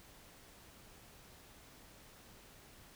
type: silence
effects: pink hiss -59 dBFS RMS until 2.95 s